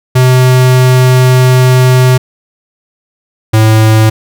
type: tone pair in turn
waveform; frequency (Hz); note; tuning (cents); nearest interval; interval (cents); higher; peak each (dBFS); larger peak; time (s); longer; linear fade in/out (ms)
square; 127.8 / 109.8; C3 / A2; -40 / -3; minor third; 263; first; -4; neither; 0.15-2.18 / 3.53-4.1; first; 10
effects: none